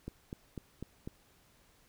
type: click train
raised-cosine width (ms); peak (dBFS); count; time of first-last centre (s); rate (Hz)
3; -27; 5; 0.08-1.075; 4.02
effects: pink hiss -66 dBFS RMS until 1.88 s